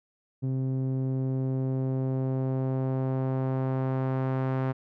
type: tone with low-pass filter sweep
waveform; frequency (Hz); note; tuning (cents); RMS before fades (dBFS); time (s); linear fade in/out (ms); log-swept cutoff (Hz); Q
sawtooth; 131.5; C3; +9; -28; 0.42-4.73; 20; 270 to 1400; 0.86
effects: none